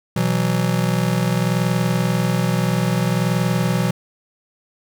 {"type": "chord", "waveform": "square", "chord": "B suspended fourth", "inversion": "none", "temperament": "just", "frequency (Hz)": [123.47, 164.63, 185.21], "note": ["B2", "E3", "F#3"], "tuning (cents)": [0, -2, 2], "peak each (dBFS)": -22, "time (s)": [0.16, 3.91], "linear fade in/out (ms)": 5, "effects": []}